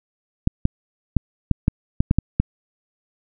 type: clicks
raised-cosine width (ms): 5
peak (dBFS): -3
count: 9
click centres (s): 0.474 / 0.654 / 1.167 / 1.513 / 1.681 / 2.005 / 2.111 / 2.186 / 2.4
effects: none